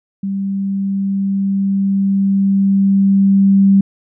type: tone with level ramp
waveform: sine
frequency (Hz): 196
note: G3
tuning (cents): 0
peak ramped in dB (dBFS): -17 to -6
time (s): 0.23-3.81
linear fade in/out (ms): 5
effects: none